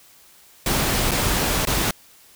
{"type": "noise with dropouts", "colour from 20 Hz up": "pink", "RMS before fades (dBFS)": -21, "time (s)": [0.66, 1.91], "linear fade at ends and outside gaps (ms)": 2, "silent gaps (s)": [[1.111, 1.116], [1.652, 1.671]], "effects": ["white hiss -51 dBFS RMS until 2.35 s"]}